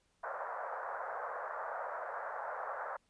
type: band-pass noise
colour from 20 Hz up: pink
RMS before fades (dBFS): -41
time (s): 0.23-2.97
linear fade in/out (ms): 10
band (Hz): 530 to 1600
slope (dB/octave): 48
effects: pink hiss -75 dBFS RMS until 3.09 s + resampled to 22050 Hz